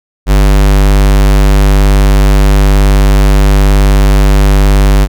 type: tone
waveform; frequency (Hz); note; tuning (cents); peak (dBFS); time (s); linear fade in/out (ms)
square; 49.47; G1; +17; -4; 0.26-5.08; 50
effects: none

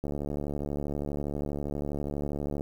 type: click train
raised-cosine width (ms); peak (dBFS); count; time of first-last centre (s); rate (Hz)
2; -20; 187; 0.04-2.609; 72.4
effects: 9-bit

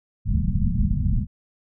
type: low-pass noise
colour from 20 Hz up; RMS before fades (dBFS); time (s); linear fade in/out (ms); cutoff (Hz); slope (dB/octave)
pink; -21; 0.25-1.27; 50; 230; 96
effects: none

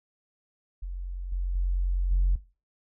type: tone with level steps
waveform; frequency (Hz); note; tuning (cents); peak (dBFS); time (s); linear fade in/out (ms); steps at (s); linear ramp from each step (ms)
sine; 45; F#1; -47; -31 / -25 / -22 / -18; 0.82-2.36; 10; 1.32 / 1.55 / 2.11; 5
effects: noise-tail reverb RT60 0.3 s tail -17 dB re dry + tanh soft clip ceiling -16 dBFS

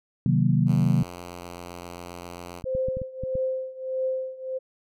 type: chord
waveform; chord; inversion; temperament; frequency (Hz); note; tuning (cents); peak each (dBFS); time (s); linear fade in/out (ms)
sine; C half-diminished seventh; none; equal; 130.81 / 155.56 / 185 / 233.1; C3 / Eb3 / Gb3 / Bb3; 0 / 0 / 0 / 0; -22 / -23 / -24 / -27; 0.26-1.03; 2
type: tone with pitch glide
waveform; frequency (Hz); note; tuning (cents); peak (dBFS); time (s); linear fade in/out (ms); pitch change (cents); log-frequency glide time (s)
5% pulse; 88.2 to 87.49; F2 to F2; +18 to +4; -26; 0.66-2.63; 50; -14; 1.02-1.57
type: clicks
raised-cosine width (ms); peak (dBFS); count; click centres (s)
5; -21; 7; 2.642 / 2.751 / 2.885 / 2.97 / 3.017 / 3.236 / 3.354
type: tone with tremolo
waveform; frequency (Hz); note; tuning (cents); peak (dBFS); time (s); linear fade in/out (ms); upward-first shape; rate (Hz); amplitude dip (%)
sine; 521; C5; -7; -22; 2.65-4.59; 20; triangle; 1.6; 90
effects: none

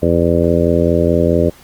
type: harmonic tone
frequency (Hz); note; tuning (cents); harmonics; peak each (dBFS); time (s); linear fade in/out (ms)
84.7; E2; +48; 1 / 2 / 3 / 4 / 5 / 6 / 7; -18 / -18 / -18 / -18 / -18 / -18 / -18; 0.02-1.5; 10
effects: pink hiss -44 dBFS RMS until 1.63 s + Opus 24 kbps

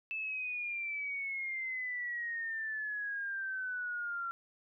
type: exponential sweep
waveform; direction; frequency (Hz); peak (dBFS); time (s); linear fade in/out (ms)
sine; down; 2637 to 1365; -35; 0.11-4.31; 0
effects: none

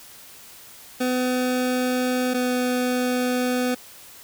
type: tone pair in turn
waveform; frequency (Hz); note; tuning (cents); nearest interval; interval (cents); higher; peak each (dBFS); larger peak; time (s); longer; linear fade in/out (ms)
25% pulse; 252.1 / 249.9; B3 / B3; +36 / +21; unison; 15; first; -17; neither; 1-2.34 / 2.34-3.75; second; 10
effects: white hiss -45 dBFS RMS until 4.23 s

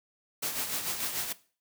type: noise with tremolo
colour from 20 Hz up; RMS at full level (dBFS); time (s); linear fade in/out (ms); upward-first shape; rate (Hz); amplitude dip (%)
white; -31; 0.42-1.33; 10; sine; 6.8; 55
effects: noise-tail reverb RT60 0.4 s tail -18 dB re dry + high-pass 80 Hz 12 dB/octave

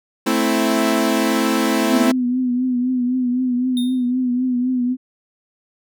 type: chord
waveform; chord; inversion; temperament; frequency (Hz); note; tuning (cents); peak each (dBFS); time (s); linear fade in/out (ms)
sawtooth; A minor; none; equal; 220 / 261.6 / 329.6; A3 / C4 / E4; 0 / 0 / 0; -16; 0.26-2.12; 10
type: tone with vibrato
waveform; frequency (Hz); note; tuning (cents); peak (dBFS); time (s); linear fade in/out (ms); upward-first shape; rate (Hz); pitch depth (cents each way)
sine; 250.7; B3; +26; -16; 1.82-4.97; 50; triangle; 3.9; 59
type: tone with exponential decay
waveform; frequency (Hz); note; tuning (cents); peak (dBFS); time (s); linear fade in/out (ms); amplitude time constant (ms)
square; 3662; A#7; -32; -25; 3.77-4.11; 1; 72
effects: none

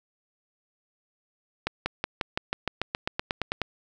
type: accelerating click train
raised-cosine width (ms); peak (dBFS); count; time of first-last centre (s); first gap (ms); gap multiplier
0.3; -10; 15; 1.67-3.617; 190; 0.95
effects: none

